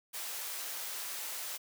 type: high-pass noise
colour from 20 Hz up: white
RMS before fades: -40 dBFS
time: 0.13-1.58 s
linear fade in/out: 20 ms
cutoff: 540 Hz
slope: 12 dB/octave
effects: none